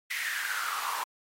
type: noise with high-pass filter sweep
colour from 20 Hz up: pink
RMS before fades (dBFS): -33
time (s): 0.1-1.04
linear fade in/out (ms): 10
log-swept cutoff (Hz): 2100 to 960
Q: 7.3
effects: AAC 48 kbps